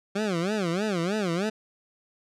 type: tone with vibrato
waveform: 20% pulse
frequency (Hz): 190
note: F#3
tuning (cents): +46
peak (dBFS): -20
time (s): 0.15-1.5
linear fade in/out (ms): 10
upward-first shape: sine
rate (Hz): 3.2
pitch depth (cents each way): 240
effects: low-pass 7000 Hz 12 dB/octave